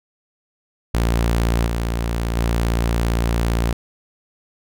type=tone with level steps; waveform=sawtooth; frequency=57.6 Hz; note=A#1; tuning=20 cents flat; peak=-12 / -16 / -13 dBFS; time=0.94-3.73 s; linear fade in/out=5 ms; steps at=1.66 / 2.36 s; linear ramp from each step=5 ms; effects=none